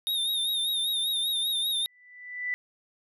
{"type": "tone with vibrato", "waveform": "square", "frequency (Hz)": 3686, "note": "A#7", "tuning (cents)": -20, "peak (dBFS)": -26, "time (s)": [0.07, 1.86], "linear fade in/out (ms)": 0, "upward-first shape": "sine", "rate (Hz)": 5.1, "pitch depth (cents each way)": 59}
{"type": "tone with exponential growth", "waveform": "sine", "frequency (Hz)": 1982, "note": "B6", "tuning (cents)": 6, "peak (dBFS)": -25, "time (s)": [1.8, 2.54], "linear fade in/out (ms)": 0, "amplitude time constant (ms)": 160}
{"effects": []}